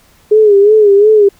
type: tone with vibrato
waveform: sine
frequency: 415.3 Hz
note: G#4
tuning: in tune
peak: -3 dBFS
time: 0.31-1.29 s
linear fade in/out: 10 ms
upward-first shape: sine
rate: 2.8 Hz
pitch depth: 83 cents each way
effects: pink hiss -48 dBFS RMS until 1.39 s